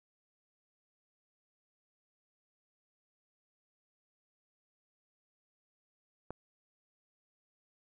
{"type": "click", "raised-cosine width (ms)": 1, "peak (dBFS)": -26, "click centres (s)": 6.306, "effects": []}